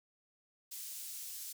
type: high-pass noise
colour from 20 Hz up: pink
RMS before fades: -45 dBFS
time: 0.71-1.53 s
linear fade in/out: 10 ms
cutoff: 6600 Hz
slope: 12 dB/octave
effects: none